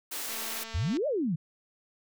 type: high-pass noise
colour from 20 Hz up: white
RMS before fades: -36 dBFS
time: 0.11-0.64 s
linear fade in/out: 10 ms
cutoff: 260 Hz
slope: 24 dB/octave
type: click train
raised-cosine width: 0.2 ms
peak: -25 dBFS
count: 154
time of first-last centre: 0.29-0.97 s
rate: 225 Hz
type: exponential two-way sweep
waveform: sine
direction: up then down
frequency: 68.5 to 636 to 145.6 Hz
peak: -26 dBFS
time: 0.74-1.36 s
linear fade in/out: 10 ms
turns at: 1.07 s
effects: none